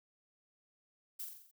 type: noise with echo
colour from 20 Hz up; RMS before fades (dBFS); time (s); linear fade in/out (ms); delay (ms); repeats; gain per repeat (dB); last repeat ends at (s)
violet; -42; 1.19-1.25; 10; 44; 6; -4; 1.514
effects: none